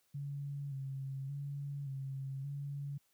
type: tone with vibrato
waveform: sine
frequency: 138.5 Hz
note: C#3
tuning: 1 cent flat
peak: -38 dBFS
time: 0.14-2.98 s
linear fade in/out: 10 ms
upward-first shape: square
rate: 0.87 Hz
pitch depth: 40 cents each way
effects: white hiss -75 dBFS RMS until 3.13 s + high-pass 60 Hz 12 dB/octave